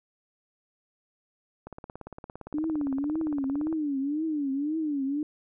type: click train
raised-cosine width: 1 ms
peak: -26 dBFS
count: 37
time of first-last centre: 1.67-3.727 s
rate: 17.5 Hz
type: tone with vibrato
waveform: sine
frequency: 293.7 Hz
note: D4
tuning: in tune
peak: -26 dBFS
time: 2.54-5.23 s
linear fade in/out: 2 ms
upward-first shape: triangle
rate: 1.9 Hz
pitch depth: 180 cents each way
effects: none